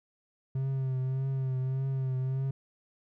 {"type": "tone with vibrato", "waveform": "triangle", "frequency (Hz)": 132.1, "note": "C3", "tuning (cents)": 17, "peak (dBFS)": -26, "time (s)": [0.55, 2.51], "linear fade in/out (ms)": 5, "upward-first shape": "triangle", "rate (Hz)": 1.7, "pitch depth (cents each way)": 44, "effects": []}